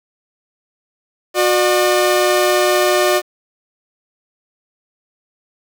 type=tone pair together; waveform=sawtooth; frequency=363.7 / 601 Hz; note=F#4 / D5; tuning=-30 / +40 cents; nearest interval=major sixth; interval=870 cents; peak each=-11 dBFS; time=1.34-3.22 s; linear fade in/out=50 ms; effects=7-bit